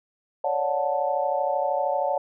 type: chord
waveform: sine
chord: D major seventh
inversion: third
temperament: equal with one note detuned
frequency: 554.4 / 587.3 / 730.2 / 880 Hz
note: C#5 / D5 / F#5 / A5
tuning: 0 / 0 / -23 / 0 cents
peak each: -27 / -28 / -27 / -28 dBFS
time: 0.44-2.18 s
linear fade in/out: 5 ms
effects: none